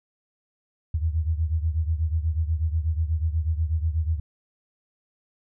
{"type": "beating tone pair", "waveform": "sine", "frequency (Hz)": [78, 86.2], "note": ["D#2", "F2"], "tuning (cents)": [5, -22], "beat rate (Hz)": 8.2, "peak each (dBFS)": [-23, -27], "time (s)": [0.94, 4.2], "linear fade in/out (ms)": 5, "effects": []}